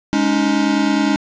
square chord, Ab suspended fourth, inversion none, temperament equal with one note detuned, 207.7 / 281.5 / 311.1 Hz, Ab3 / Db4 / Eb4, 0 / +27 / 0 cents, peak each -20 / -18 / -20 dBFS, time 0.13-1.16 s, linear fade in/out 0 ms, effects resampled to 16000 Hz + 7-bit

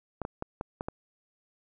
clicks, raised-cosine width 1 ms, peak -19 dBFS, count 6, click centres 0.217 / 0.251 / 0.424 / 0.611 / 0.809 / 0.885 s, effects none

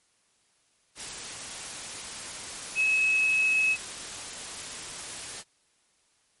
sine tone in noise, 2574 Hz, E7, 42 cents flat, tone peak -21 dBFS, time 2.75-3.77 s, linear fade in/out 50 ms, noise white, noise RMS -38 dBFS, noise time 0.95-5.44 s, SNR +14 dB, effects white hiss -68 dBFS RMS until 6.4 s + MP3 48 kbps

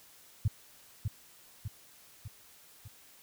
sine tone with echo, 103.83 Hz, G#2, in tune, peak -23 dBFS, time 0.45-0.48 s, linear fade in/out 5 ms, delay 600 ms, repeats 4, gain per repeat -5 dB, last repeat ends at 2.88 s, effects white hiss -58 dBFS RMS until 3.22 s

